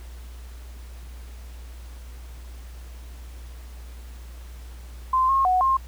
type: tone with pitch steps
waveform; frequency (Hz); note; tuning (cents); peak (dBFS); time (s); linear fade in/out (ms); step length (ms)
sine; 1039 / 1078 / 738 / 1064; C6 / C#6 / F#5 / C6; -12 / -49 / -5 / +29; -17; 5.13-5.77; 5; 160
effects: added 60 Hz sine -37 dBFS peak until 5.87 s + pink hiss -51 dBFS RMS until 5.87 s